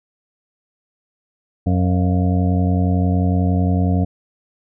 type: harmonic tone with a mistuned harmonic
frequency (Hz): 91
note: F#2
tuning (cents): -28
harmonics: 1 / 2 / 3 / 5 / 6 / 7 / 8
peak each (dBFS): -16 / -19 / -23 / -31 / -34 / -34 / -29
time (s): 1.66-4.05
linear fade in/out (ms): 10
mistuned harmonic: 8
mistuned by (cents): -60
effects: none